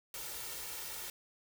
white noise with comb filter, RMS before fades -43 dBFS, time 0.14-1.1 s, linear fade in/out 2 ms, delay 2.2 ms, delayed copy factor +0.55, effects none

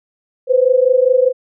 sine tone pair together, 498.6 / 523.5 Hz, B4 / C5, +16 / +1 cents, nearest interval minor second, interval 85 cents, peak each -12 dBFS, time 0.47-1.33 s, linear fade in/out 50 ms, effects none

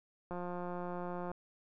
click train, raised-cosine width 1 ms, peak -28 dBFS, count 179, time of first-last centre 0.31-1.316 s, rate 177 Hz, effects none

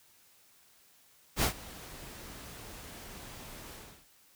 pink noise with ADSR envelope, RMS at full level -26 dBFS, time 1.36-4.06 s, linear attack 68 ms, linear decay 100 ms, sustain -21 dB, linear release 320 ms, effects white hiss -63 dBFS RMS until 4.35 s

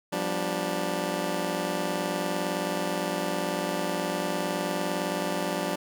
15% pulse chord, G dominant seventh, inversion third, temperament just, 176.4 / 196 / 245 / 294 Hz, F3 / G3 / B3 / D4, +18 / 0 / -14 / +2 cents, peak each -26 / -28 / -32 / -26 dBFS, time 0.12-5.76 s, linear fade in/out 10 ms, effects none

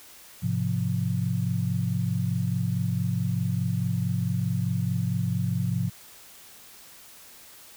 sine chord, F minor, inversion first, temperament equal with one note detuned, 106.13 / 130.81 / 174.61 Hz, Ab2 / C3 / F3, +38 / 0 / 0 cents, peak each -28 / -28 / -28 dBFS, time 0.42-5.9 s, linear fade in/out 20 ms, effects white hiss -49 dBFS RMS until 7.76 s

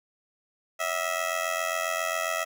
15% pulse tone with amplitude modulation, 650 Hz, E5, 24 cents flat, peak -17 dBFS, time 0.79-2.45 s, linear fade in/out 20 ms, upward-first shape sine, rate 87.4 Hz, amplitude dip 80%, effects none

